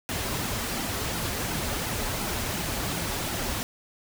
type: noise with flanger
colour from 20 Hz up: pink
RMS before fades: -30 dBFS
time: 0.09-3.63 s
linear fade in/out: 0 ms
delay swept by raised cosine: 1.7 to 6.6 ms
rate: 2.8 Hz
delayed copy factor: -0.6
effects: none